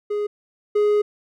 triangle tone pair in turn, 415.3 / 416.9 Hz, G#4 / G#4, 0 / +7 cents, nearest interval unison, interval 7 cents, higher second, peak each -19 / -13 dBFS, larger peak second, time 0.1-0.27 / 0.75-1.02 s, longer second, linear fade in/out 10 ms, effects none

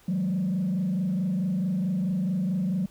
sine tone with frequency modulation, 185 Hz, F#3, in tune, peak -22 dBFS, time 0.08-2.86 s, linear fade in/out 5 ms, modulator 24.6 Hz, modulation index 0.81, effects tanh soft clip ceiling -21 dBFS + pink hiss -57 dBFS RMS until 2.9 s

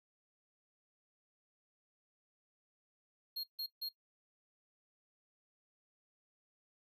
square tone bursts, 4251 Hz, C8, 27 cents sharp, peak -38 dBFS, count 3, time 3.36-3.891 s, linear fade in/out 10 ms, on 77 ms, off 150 ms, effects noise-tail reverb RT60 0.1 s tail -21 dB re dry

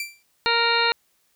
sawtooth tone with exponential decay, 2349 Hz, D7, in tune, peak -21 dBFS, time 0-0.23 s, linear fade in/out 2 ms, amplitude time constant 48 ms
harmonic tone, 466.2 Hz, A#4, in tune, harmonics 1 / 2 / 3 / 4 / 5 / 6 / 8 / 9, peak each -27 / -24 / -25 / -28 / -27 / -28 / -28 / -25 dBFS, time 0.46-0.92 s, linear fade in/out 0 ms
effects white hiss -66 dBFS RMS until 1.35 s

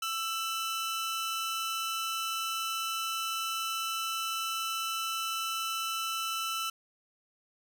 sawtooth tone pair together, 1331 / 3000 Hz, E6 / F#7, +16 / +23 cents, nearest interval octave + major second, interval 1407 cents, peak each -29 / -34 dBFS, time 0.02-6.7 s, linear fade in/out 5 ms, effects none

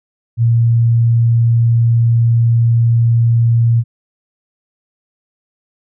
sine tone, 116.54 Hz, A#2, in tune, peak -8 dBFS, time 0.37-3.84 s, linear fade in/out 50 ms, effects none

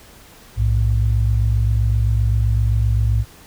sine tone pair together, 61 / 108.69 Hz, B1 / A2, -21 / -21 cents, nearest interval minor seventh, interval 1000 cents, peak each -16 dBFS, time 0.56-3.25 s, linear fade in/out 50 ms, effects tanh soft clip ceiling -6 dBFS + pink hiss -45 dBFS RMS until 3.46 s

